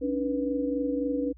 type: tone cluster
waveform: sine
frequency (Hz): 278 / 301.7 / 490.7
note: C#4 / D4 / B4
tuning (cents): +5 / +47 / -11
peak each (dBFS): -28 / -33 / -30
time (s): 0.01-1.33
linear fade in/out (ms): 20
effects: added 60 Hz sine -48 dBFS peak until 1.37 s